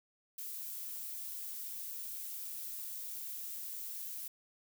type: noise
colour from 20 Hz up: violet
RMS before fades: -43 dBFS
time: 0.38-4.28 s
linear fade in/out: 5 ms
effects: none